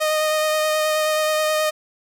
sawtooth tone with vibrato, 618 Hz, D#5, 12 cents flat, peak -14 dBFS, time 0-1.71 s, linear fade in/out 20 ms, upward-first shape sine, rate 9.4 Hz, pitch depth 12 cents each way, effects none

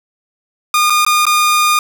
sawtooth tone with dropouts, 1218 Hz, D#6, 37 cents flat, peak -6 dBFS, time 0.74-1.79 s, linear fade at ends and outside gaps 2 ms, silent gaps 0.899-0.903 / 1.05-1.064 / 1.254-1.266 s, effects none

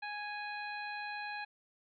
harmonic tone with a mistuned harmonic, 830.6 Hz, G#5, in tune, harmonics 1 / 2 / 3 / 4 / 5, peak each -42 / -43 / -45 / -59 / -50 dBFS, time 0.02-1.45 s, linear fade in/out 10 ms, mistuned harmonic 5, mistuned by -28 cents, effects none

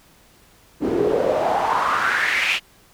pink noise with band-pass filter sweep, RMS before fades -20 dBFS, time 0.8-2.6 s, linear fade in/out 50 ms, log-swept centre 300 to 2800 Hz, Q 4.7, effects pink hiss -53 dBFS RMS until 2.93 s

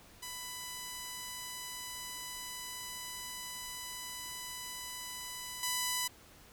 5% pulse tone with level steps, 995 Hz, B5, 13 cents sharp, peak -29 / -20 dBFS, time 0.22-6.08 s, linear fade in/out 10 ms, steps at 5.63 s, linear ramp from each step 2 ms, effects pink hiss -58 dBFS RMS until 6.52 s

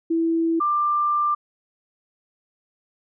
sine tone pair in turn, 329.6 / 1186.8 Hz, E4 / D6, 0 / +18 cents, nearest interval octave + minor seventh, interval 2218 cents, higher second, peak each -18 dBFS, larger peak neither, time 0.1-0.6 / 0.6-1.35 s, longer second, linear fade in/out 10 ms, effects none

